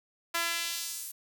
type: tone with high-pass filter sweep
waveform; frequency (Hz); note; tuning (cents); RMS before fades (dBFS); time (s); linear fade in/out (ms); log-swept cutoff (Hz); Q
sawtooth; 337.2; E4; +39; -34; 0.34-1.12; 10; 1200 to 11000; 0.93
effects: none